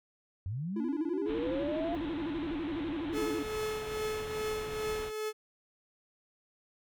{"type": "linear sweep", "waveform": "sine", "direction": "up", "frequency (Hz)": [85.2, 698.5], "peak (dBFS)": -33, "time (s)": [0.46, 1.95], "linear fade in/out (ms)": 0}
{"type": "tone with vibrato", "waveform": "triangle", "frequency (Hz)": 311.1, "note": "D#4", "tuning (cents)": 0, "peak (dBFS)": -31, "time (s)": [0.76, 3.43], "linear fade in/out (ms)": 5, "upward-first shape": "square", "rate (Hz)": 12, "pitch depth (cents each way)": 130}
{"type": "low-pass noise", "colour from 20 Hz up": "pink", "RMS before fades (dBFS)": -44, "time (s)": [1.25, 5.12], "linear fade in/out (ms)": 50, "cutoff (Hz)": 3900, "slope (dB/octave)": 96}
{"type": "tone with tremolo", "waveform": "45% pulse", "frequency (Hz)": 430.6, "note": "A4", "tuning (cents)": -37, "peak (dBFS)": -31, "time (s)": [3.12, 5.33], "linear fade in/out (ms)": 50, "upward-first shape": "triangle", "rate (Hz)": 2.4, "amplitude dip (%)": 55}
{"effects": []}